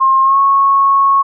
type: tone with pitch glide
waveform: sine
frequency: 1066 to 1099.8 Hz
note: C6 to C#6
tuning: +32 to -14 cents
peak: -7 dBFS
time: 0-1.23 s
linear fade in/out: 20 ms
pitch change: +54 cents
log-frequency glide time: 0.23-0.38 s
effects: none